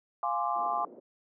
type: chord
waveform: sine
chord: D half-diminished seventh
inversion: first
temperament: equal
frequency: 698.5 / 830.6 / 1046.5 / 1174.7 Hz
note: F5 / Ab5 / C6 / D6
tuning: 0 / 0 / 0 / 0 cents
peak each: -33 dBFS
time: 0.23-0.85 s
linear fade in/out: 2 ms
type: band-pass noise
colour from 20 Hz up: white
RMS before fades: -50 dBFS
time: 0.55-1 s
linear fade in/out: 10 ms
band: 250 to 500 Hz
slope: 24 dB/octave
effects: none